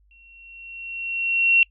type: tone with exponential growth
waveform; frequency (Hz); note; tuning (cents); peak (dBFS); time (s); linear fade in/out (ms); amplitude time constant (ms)
sine; 2730; F7; -40; -11; 0.11-1.63; 1; 330
effects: noise-tail reverb RT60 0.1 s tail -26 dB re dry + added 50 Hz sine -56 dBFS peak until 1.7 s